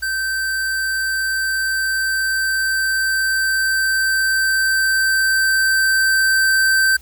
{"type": "tone with level ramp", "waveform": "square", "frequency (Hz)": 1553, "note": "G6", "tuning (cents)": -17, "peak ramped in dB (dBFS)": [-20, -13], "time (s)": [0.02, 6.97], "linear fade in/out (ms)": 10, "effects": ["added 60 Hz sine -42 dBFS peak until 7.01 s", "white hiss -49 dBFS RMS until 7.01 s"]}